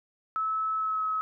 sine tone with pitch glide, 1300 to 1282.8 Hz, E6 to E6, -24 to -48 cents, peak -26 dBFS, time 0.36-1.21 s, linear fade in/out 0 ms, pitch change -24 cents, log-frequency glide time 0.77-1.03 s, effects none

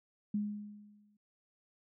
sine tone with exponential decay, 207.7 Hz, G#3, in tune, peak -29 dBFS, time 0.34-1.17 s, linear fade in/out 5 ms, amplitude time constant 180 ms, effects none

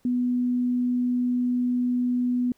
sine tone, 246.9 Hz, B3, in tune, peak -21 dBFS, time 0.05-2.52 s, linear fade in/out 2 ms, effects pink hiss -65 dBFS RMS until 2.57 s

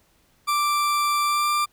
40% pulse tone with pitch glide, 1174.7 to 1186.3 Hz, D6 to D6, 0 to +17 cents, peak -19 dBFS, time 0.47-1.66 s, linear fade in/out 20 ms, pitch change +17 cents, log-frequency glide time 1.26-1.49 s, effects pink hiss -62 dBFS RMS until 1.72 s

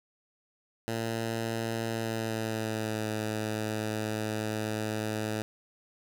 10% pulse tone with pitch glide, 113.8 to 108.29 Hz, A#2 to A2, -41 to -27 cents, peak -22 dBFS, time 0.88-5.42 s, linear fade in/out 0 ms, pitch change -86 cents, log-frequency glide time 1.87-3.06 s, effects 8-bit

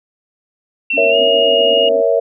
sine tone with pitch glide, 2707 to 2861 Hz, E7 to F7, +45 to +41 cents, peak -14 dBFS, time 0.9-1.89 s, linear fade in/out 5 ms, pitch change +96 cents, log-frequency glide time 1.1-1.16 s
white band-pass noise, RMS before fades -30 dBFS, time 0.93-2.02 s, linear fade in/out 5 ms, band 240 to 310 Hz, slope 96 dB/octave
sine chord, A# diminished, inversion none, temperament equal, 466.2 / 554.4 / 659.3 Hz, A#4 / C#5 / E5, 0 / 0 / 0 cents, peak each -15 dBFS, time 0.97-2.2 s, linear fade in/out 10 ms
effects none

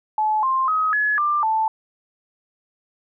sine tone with pitch steps, 860 / 1053 / 1266 / 1698 / 1188 / 880 Hz, A5 / C6 / D#6 / G#6 / D6 / A5, -40 / +11 / +30 / +38 / +20 / 0 cents, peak -17 dBFS, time 0.18-1.68 s, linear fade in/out 2 ms, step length 250 ms, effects none

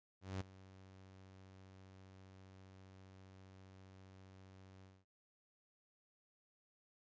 sawtooth tone with ADSR envelope, 95 Hz, F#2, 46 cents sharp, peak -35 dBFS, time 0.21-5.05 s, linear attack 200 ms, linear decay 7 ms, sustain -19 dB, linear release 210 ms, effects resampled to 16000 Hz

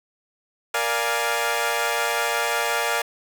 15% pulse chord, Bb dominant seventh, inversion none, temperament equal with one note detuned, 467.5 / 587.3 / 698.5 / 830.6 Hz, Bb4 / D5 / F5 / Ab5, +5 / 0 / 0 / 0 cents, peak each -21 dBFS, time 0.74-3.02 s, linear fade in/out 5 ms, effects 7-bit

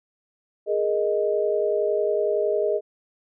sine chord, Ab suspended second, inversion none, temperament equal, 415.3 / 466.2 / 622.3 Hz, Ab4 / Bb4 / Eb5, 0 / 0 / 0 cents, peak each -23 / -27 / -24 dBFS, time 0.66-2.81 s, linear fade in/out 50 ms, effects none

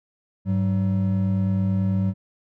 triangle tone pair together, 100.65 / 189.8 Hz, G2 / F#3, +46 / +44 cents, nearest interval major seventh, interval 1098 cents, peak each -20 dBFS, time 0.45-2.14 s, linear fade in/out 50 ms, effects none

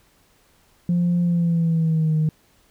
sine tone with pitch glide, 174.61 to 155.56 Hz, F3 to D#3, 0 to 0 cents, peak -15 dBFS, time 0.89-2.29 s, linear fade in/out 2 ms, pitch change -200 cents, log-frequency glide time 1.22-2.16 s, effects tanh soft clip ceiling -14 dBFS + pink hiss -59 dBFS RMS until 2.7 s

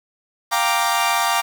sawtooth chord, G minor seventh, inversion third, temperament equal, 698.5 / 784 / 932.3 / 1174.7 Hz, F5 / G5 / Bb5 / D6, 0 / 0 / 0 / 0 cents, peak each -20 / -20 / -18 / -18 dBFS, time 0.51-1.42 s, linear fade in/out 20 ms, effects 7-bit

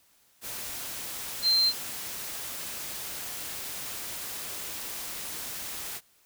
sine tone in noise, 4141 Hz, C8, 19 cents flat, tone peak -20 dBFS, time 1.42-1.73 s, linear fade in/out 50 ms, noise white, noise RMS -37 dBFS, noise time 0.41-6.01 s, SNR +14 dB, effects white hiss -64 dBFS RMS until 6.25 s

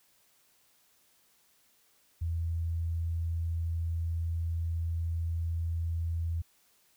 sine tone, 83.2 Hz, E2, 17 cents sharp, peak -29 dBFS, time 2.21-6.42 s, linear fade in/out 10 ms, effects white hiss -67 dBFS RMS until 6.96 s

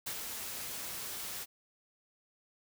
white noise with ADSR envelope, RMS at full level -37 dBFS, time 0.06-1.46 s, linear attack 10 ms, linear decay 70 ms, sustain -4 dB, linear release 37 ms, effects none

